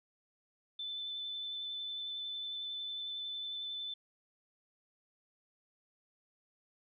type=tone with vibrato; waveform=sine; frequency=3520 Hz; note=A7; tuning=in tune; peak=-38 dBFS; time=0.79-3.94 s; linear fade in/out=5 ms; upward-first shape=sine; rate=11 Hz; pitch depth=12 cents each way; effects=none